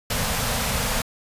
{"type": "band-stop noise", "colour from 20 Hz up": "pink", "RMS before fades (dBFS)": -24, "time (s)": [0.1, 1.02], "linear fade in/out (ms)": 5, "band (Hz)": [260, 430], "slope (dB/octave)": 96, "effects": ["resampled to 32000 Hz"]}